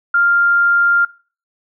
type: tone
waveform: sine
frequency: 1396.9 Hz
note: F6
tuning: in tune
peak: -10 dBFS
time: 0.14-1.05 s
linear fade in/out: 5 ms
effects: noise-tail reverb RT60 0.4 s tail -22 dB re dry